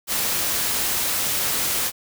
white noise, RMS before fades -23 dBFS, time 0.07-1.92 s, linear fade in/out 50 ms, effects none

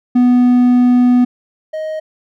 triangle tone pair in turn, 246.9 / 625.9 Hz, B3 / D#5, 0 / +10 cents, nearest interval octave + major third, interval 1610 cents, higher second, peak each -5 / -17 dBFS, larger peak first, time 0.15-1.25 / 1.73-2 s, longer first, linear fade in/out 10 ms, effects none

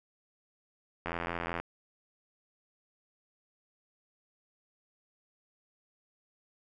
click train, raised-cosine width 0.5 ms, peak -19 dBFS, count 47, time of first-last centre 1.06-1.6 s, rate 85.2 Hz, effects none

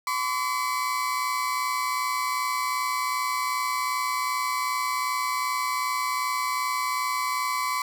35% pulse tone pair together, 1020 / 1142.6 Hz, C6 / D6, -44 / -48 cents, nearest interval major second, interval 196 cents, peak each -26 dBFS, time 0.07-7.82 s, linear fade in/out 2 ms, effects none

